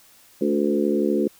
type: harmonic tone with a mistuned harmonic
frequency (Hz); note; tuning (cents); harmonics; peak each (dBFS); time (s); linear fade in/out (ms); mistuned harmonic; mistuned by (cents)
72.2; D2; -29; 3 / 4 / 5 / 6 / 7; -24 / -24 / -23 / -27 / -28; 0.41-1.28; 5; 6; +18
effects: white hiss -53 dBFS RMS until 1.39 s